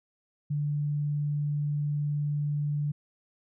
sine tone, 146.83 Hz, D3, in tune, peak -26 dBFS, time 0.5-2.92 s, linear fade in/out 10 ms, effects none

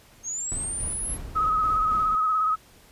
sine linear sweep, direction up, 6370 to 11260 Hz, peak -28 dBFS, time 0.23-1.18 s, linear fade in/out 50 ms
brown noise with tremolo, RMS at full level -34 dBFS, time 0.52-2.15 s, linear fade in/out 0 ms, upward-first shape square, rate 3.6 Hz, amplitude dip 35%
sine tone with vibrato, 1272 Hz, D#6, 38 cents sharp, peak -20 dBFS, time 1.35-2.56 s, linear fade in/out 20 ms, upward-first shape sine, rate 17 Hz, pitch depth 34 cents each way
effects pink hiss -54 dBFS RMS until 2.91 s + resampled to 32000 Hz

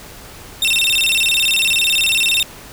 40% pulse tone with vibrato, 3136 Hz, G7, in tune, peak -12 dBFS, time 0.62-2.43 s, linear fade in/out 2 ms, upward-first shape square, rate 18 Hz, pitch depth 270 cents each way, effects pink hiss -37 dBFS RMS until 2.72 s

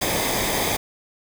pink noise with comb filter, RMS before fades -23 dBFS, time 0.01-0.77 s, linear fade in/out 10 ms, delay 0.71 ms, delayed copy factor -0.6, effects none

